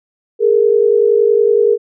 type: tone pair together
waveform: sine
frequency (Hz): 413.9 / 464.6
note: G#4 / A#4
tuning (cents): -6 / -6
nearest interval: major second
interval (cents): 200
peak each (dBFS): -11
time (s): 0.39-1.78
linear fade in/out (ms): 50
effects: none